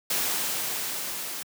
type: noise with level ramp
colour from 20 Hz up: white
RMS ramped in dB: -26 to -35 dBFS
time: 0.1-1.43 s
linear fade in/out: 5 ms
effects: high-pass 150 Hz 12 dB/octave